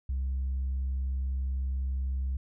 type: tone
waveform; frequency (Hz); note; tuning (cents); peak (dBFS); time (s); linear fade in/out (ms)
sine; 66; C2; +16; -26; 0.09-2.37; 5
effects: tanh soft clip ceiling -26 dBFS